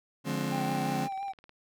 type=chord; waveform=35% pulse; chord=D half-diminished seventh; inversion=none; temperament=just; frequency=146.83 / 176.2 / 211.4 / 264.3 Hz; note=D3 / F3 / Ab3 / C4; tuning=0 / +16 / +31 / +18 cents; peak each=-33 / -35 / -34 / -33 dBFS; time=0.24-1.09 s; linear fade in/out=50 ms
type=tone with vibrato; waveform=triangle; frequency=783 Hz; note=G5; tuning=2 cents flat; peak=-31 dBFS; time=0.51-1.33 s; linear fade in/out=20 ms; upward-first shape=sine; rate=5.8 Hz; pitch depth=36 cents each way
type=click train; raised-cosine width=0.3 ms; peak=-36 dBFS; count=16; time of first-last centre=0.7-1.494 s; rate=18.9 Hz
effects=none